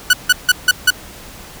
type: tone bursts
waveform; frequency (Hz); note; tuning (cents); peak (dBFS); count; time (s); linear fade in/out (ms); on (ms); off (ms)
sawtooth; 1480; F#6; 0; -3; 5; 0.1-0.905; 5; 33; 160
effects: pink hiss -36 dBFS RMS until 1.6 s